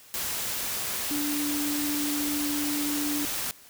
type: tone in noise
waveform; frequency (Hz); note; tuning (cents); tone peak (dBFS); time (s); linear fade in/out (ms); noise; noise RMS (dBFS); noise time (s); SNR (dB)
sine; 292.6; D4; -6; -28; 1.11-3.25; 0; white; -31; 0.14-3.51; 0
effects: white hiss -52 dBFS RMS until 3.69 s